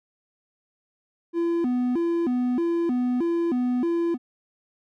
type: tone with vibrato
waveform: triangle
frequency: 290 Hz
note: D4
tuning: 22 cents flat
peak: -19 dBFS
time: 1.33-4.18 s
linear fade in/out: 50 ms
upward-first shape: square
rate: 1.6 Hz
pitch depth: 270 cents each way
effects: none